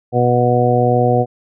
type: harmonic tone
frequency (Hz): 122.4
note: B2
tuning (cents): -15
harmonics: 1 / 2 / 3 / 4 / 5 / 6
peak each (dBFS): -16 / -20 / -21 / -16 / -21 / -17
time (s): 0.12-1.26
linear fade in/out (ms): 50
effects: none